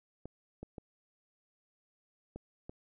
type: clicks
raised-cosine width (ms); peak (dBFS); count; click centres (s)
2; -30; 5; 0.256 / 0.63 / 0.782 / 2.36 / 2.695
effects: none